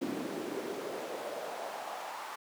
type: noise with high-pass filter sweep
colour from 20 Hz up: brown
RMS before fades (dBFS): -39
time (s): 0.01-2.36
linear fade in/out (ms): 10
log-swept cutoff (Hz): 260 to 1000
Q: 2.6
effects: high-pass 150 Hz 12 dB/octave